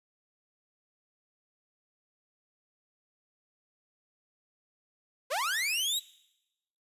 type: linear sweep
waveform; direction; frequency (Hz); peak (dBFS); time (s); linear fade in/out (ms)
sawtooth; up; 468.1 to 3951; -25; 5.3-6; 20
effects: noise-tail reverb RT60 0.9 s tail -21 dB re dry + resampled to 32000 Hz